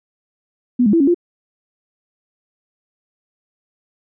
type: tone with pitch steps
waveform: sine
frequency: 246.1 / 206.4 / 333 / 276.9 / 348.1 Hz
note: B3 / G#3 / E4 / C#4 / F4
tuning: -6 / -10 / +18 / -2 / -6 cents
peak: -10 dBFS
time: 0.79-1.145 s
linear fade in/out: 10 ms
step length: 71 ms
effects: none